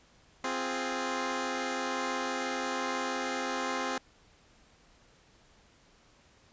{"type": "chord", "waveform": "10% pulse", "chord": "F minor", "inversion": "second", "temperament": "equal", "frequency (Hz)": [261.6, 349.2, 415.3], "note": ["C4", "F4", "Ab4"], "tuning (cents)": [0, 0, 0], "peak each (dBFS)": [-25, -30, -29], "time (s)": [0.44, 3.98], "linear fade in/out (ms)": 2, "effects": ["pink hiss -62 dBFS RMS until 6.52 s", "resampled to 16000 Hz"]}